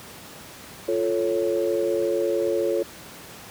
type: chord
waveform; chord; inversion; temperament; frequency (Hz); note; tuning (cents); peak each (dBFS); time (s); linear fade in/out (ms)
sine; F augmented; none; equal; 349.2 / 440 / 554.4; F4 / A4 / C#5; 0 / 0 / 0; -25; 0.88-2.83; 5
effects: pink hiss -42 dBFS RMS until 3.5 s + high-pass 100 Hz 12 dB/octave